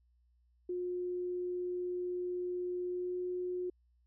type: tone with pitch glide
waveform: sine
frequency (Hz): 358.4 to 360.9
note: F4 to F#4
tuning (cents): +45 to -43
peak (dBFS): -34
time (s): 0.69-3.7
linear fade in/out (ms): 5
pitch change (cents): +12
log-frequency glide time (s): 2.88-3.16
effects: added 60 Hz sine -67 dBFS peak until 4.06 s